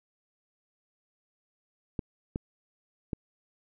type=clicks; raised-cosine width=3 ms; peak=-18 dBFS; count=3; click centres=1.992 / 2.359 / 3.132 s; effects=none